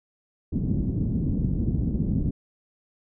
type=low-pass noise; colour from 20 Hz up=white; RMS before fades=-25 dBFS; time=0.52-2.31 s; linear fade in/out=5 ms; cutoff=240 Hz; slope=24 dB/octave; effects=none